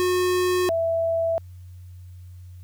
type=tone pair in turn; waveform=square / sine; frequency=362.8 / 660.8 Hz; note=F#4 / E5; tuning=-34 / +4 cents; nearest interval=minor seventh; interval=1038 cents; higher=second; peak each=-20 dBFS; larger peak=neither; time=0-0.69 / 0.69-1.38 s; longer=neither; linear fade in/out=0 ms; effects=added 90 Hz sine -39 dBFS peak until 2.63 s + white hiss -64 dBFS RMS until 2.63 s